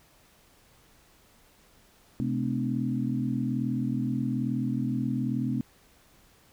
sine tone cluster, 129.3 / 216.5 / 255.3 / 297.6 Hz, C3 / A3 / C4 / D4, -20 / -28 / -42 / +23 cents, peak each -31 / -31 / -30 / -36 dBFS, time 2.2-5.61 s, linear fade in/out 0 ms, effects pink hiss -60 dBFS RMS until 6.52 s

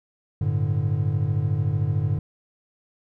triangle chord, G suspended second, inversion none, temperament equal with one note detuned, 98 / 111.41 / 146.83 Hz, G2 / A2 / D3, 0 / +22 / 0 cents, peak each -23 dBFS, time 0.41-2.19 s, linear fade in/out 5 ms, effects none

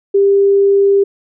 sine tone, 397.3 Hz, G4, 23 cents sharp, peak -7 dBFS, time 0.14-1.04 s, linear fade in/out 10 ms, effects none

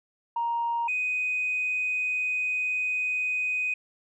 sine tone pair in turn, 936 / 2499 Hz, A#5 / D#7, +7 / +7 cents, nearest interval octave + perfect fourth, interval 1700 cents, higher second, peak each -24 dBFS, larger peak neither, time 0.36-0.88 / 0.88-3.74 s, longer second, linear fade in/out 5 ms, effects tanh soft clip ceiling -20 dBFS

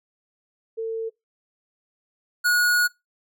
sine / square tone pair in turn, 450 / 1452 Hz, A4 / F#6, +39 / -33 cents, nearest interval octave + minor sixth, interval 2028 cents, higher second, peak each -25 / -18 dBFS, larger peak second, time 0.77-1.1 / 2.44-2.88 s, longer second, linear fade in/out 20 ms, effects noise-tail reverb RT60 0.2 s tail -23 dB re dry

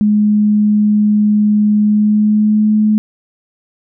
sine tone with pitch glide, 209.8 to 213.5 Hz, G#3 to G#3, +18 to +48 cents, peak -8 dBFS, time 0.01-2.98 s, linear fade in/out 0 ms, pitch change +30 cents, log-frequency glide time 1.82-2.72 s, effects none

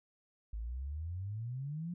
sine exponential sweep, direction up, 51.91 to 179.5 Hz, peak -37 dBFS, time 0.53-1.94 s, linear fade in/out 5 ms, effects none

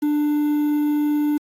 triangle tone with quantisation, 296.4 Hz, D4, 16 cents sharp, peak -15 dBFS, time 0.02-1.38 s, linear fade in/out 10 ms, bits 7, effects AAC 48 kbps

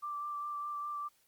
sine tone with vibrato, 1174.7 Hz, D6, in tune, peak -36 dBFS, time 0.02-1.09 s, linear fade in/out 20 ms, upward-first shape sine, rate 4.9 Hz, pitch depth 15 cents each way, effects white hiss -70 dBFS RMS until 1.27 s + Opus 48 kbps

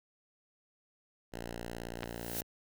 5% pulse tone, 58.27 Hz, A#1, in tune, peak -29 dBFS, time 1.32-2.43 s, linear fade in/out 20 ms
blue noise with exponential growth, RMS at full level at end -35 dBFS, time 1.96-2.41 s, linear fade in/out 5 ms, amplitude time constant 96 ms
click, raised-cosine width 0.3 ms, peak -20 dBFS, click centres 2.032 s
effects none

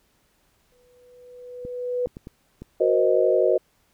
sine tone with exponential growth, 493.9 Hz, B4, in tune, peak -20 dBFS, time 0.72-2.06 s, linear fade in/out 1 ms, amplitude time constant 290 ms
clicks, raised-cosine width 3 ms, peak -24 dBFS, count 5, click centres 1.651 / 2.071 / 2.169 / 2.271 / 2.62 s
sine chord, C half-diminished seventh, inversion second, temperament equal with one note detuned, 370 / 471.9 / 523.3 / 622.3 Hz, Gb4 / Bb4 / C5 / Eb5, 0 / +21 / 0 / 0 cents, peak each -22 dBFS, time 2.8-3.58 s, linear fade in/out 10 ms
effects pink hiss -65 dBFS RMS until 3.93 s

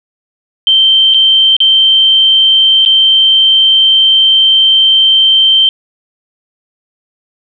sine tone with dropouts, 3125 Hz, G7, 6 cents flat, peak -4 dBFS, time 0.67-5.69 s, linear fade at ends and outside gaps 1 ms, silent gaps 1.139-1.144 / 1.566-1.603 / 2.851-2.86 s, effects none

